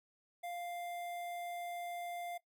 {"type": "tone with notch filter", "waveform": "square", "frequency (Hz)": 698.5, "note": "F5", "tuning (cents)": 0, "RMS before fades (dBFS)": -43, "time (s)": [0.43, 2.38], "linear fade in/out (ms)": 10, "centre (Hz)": 5300, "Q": 1.1, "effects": ["noise-tail reverb RT60 0.1 s tail -17 dB re dry"]}